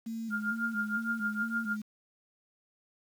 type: tone with vibrato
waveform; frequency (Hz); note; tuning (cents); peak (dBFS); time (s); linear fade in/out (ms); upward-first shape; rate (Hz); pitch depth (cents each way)
sine; 219.2; A3; -6; -34; 0.06-1.82; 10; square; 2.2; 54
type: tone with tremolo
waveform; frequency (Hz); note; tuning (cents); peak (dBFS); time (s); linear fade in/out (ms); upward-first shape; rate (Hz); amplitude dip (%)
sine; 1407; F6; +12; -27; 0.3-1.77; 50; triangle; 6.5; 100
effects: 9-bit